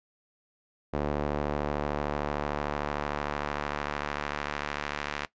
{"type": "tone with band-pass filter sweep", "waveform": "sawtooth", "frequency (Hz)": 73.3, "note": "D2", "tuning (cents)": -3, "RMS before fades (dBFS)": -32, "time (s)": [0.93, 5.26], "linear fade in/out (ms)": 10, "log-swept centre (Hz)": [510, 2000], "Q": 0.85, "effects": ["noise-tail reverb RT60 0.1 s tail -18 dB re dry", "resampled to 16000 Hz"]}